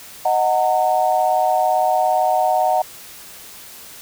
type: chord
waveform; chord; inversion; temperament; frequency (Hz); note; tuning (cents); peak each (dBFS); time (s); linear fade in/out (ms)
sine; D# minor; none; equal with one note detuned; 622.3 / 740 / 915.3; D#5 / F#5 / A#5; 0 / 0 / -32; -20 / -16 / -22; 0.25-2.82; 5
effects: white hiss -39 dBFS RMS until 4.01 s